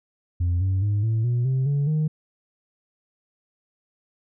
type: tone with pitch steps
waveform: sine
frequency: 87.6 / 94.98 / 102.98 / 111.65 / 121.06 / 131.25 / 142.31 / 154.29 Hz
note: F2 / F#2 / G#2 / A2 / B2 / C3 / C#3 / D#3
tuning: +6 / +46 / -14 / +26 / -34 / +6 / +46 / -14 cents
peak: -17 dBFS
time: 0.4-2.08 s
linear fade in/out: 10 ms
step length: 210 ms
effects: tanh soft clip ceiling -18 dBFS